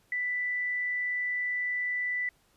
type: tone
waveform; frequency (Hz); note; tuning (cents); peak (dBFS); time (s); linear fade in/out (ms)
sine; 1981; B6; +5; -28; 0.12-2.29; 2
effects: pink hiss -67 dBFS RMS until 2.56 s + resampled to 32000 Hz